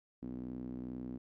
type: tone with band-pass filter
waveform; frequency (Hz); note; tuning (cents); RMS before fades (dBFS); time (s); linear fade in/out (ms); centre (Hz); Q
sawtooth; 62.4; B1; +19; -43; 0.22-1.18; 10; 260; 4
effects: none